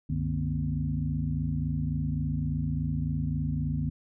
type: tone cluster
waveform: sine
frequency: 67 / 94.9 / 150.5 / 234.7 / 258.2 Hz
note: C2 / F#2 / D3 / A#3 / C4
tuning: +42 / +44 / +43 / +12 / -23 cents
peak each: -34 / -35 / -29 / -36 / -37 dBFS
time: 0.09-3.9 s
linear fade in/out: 10 ms
effects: none